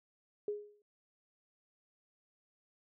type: tone with exponential decay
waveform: sine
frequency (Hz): 415.3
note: G#4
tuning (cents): 0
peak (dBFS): -31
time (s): 0.48-0.82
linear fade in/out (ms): 2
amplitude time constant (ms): 72
effects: none